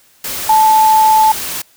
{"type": "tone in noise", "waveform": "sine", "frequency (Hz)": 873, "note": "A5", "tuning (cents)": -14, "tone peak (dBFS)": -6, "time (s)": [0.49, 1.32], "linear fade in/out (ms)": 5, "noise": "white", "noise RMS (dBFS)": -22, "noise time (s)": [0.24, 1.62], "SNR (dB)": 13, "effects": ["white hiss -50 dBFS RMS until 1.76 s"]}